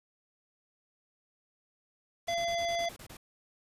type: noise bursts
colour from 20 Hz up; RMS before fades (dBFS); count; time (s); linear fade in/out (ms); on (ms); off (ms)
pink; -48; 9; 2.27-3.17; 5; 76; 27
type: harmonic tone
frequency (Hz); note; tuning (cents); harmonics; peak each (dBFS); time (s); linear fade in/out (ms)
682; F5; -41; 1 / 3 / 5 / 7 / 9; -30 / -38 / -39 / -45 / -45; 2.28-2.89; 5
effects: resampled to 32000 Hz